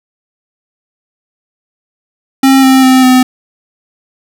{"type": "tone with pitch steps", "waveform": "square", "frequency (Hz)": [268, 263.7, 259.5, 255.3], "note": ["C4", "C4", "C4", "C4"], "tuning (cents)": [42, 14, -14, -42], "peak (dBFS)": -4, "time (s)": [2.43, 3.23], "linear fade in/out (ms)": 5, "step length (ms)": 200, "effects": []}